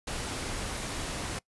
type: noise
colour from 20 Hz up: pink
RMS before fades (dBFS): -35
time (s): 0.07-1.39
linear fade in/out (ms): 5
effects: noise-tail reverb RT60 0.1 s tail -23 dB re dry + resampled to 24000 Hz